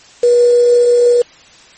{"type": "tone with quantisation", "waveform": "sine", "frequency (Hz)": 483, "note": "B4", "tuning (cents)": -39, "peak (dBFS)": -6, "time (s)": [0.23, 1.22], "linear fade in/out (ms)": 5, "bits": 4, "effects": ["white hiss -42 dBFS RMS until 1.77 s", "MP3 32 kbps"]}